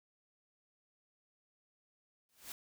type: noise with exponential growth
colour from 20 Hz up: white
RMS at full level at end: -42 dBFS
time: 2.29-2.52 s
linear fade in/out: 1 ms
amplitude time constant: 50 ms
effects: none